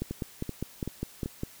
two click trains, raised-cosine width 3 ms, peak -20 / -18 dBFS, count 4 / 8, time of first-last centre 0.11-1.259 / 0.02-1.434 s, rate 2.61 / 4.95 Hz, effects white hiss -52 dBFS RMS until 1.6 s

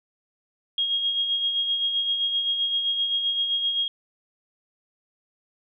sine tone with tremolo, 3267 Hz, G#7, 29 cents flat, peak -20 dBFS, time 0.78-3.88 s, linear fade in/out 2 ms, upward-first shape sine, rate 7.7 Hz, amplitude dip 45%, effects none

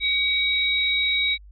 sine tone pair together, 2270 / 3817 Hz, C#7 / A#7, +41 / +40 cents, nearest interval major sixth, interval 899 cents, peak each -22 dBFS, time 0-1.38 s, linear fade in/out 50 ms, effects added 50 Hz sine -43 dBFS peak until 1.51 s

